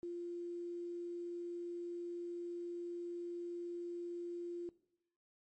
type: tone with quantisation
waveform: sine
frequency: 347 Hz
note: F4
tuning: 11 cents flat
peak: -40 dBFS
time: 0.03-4.69 s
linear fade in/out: 0 ms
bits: 11
effects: noise-tail reverb RT60 0.8 s tail -19 dB re dry + MP3 32 kbps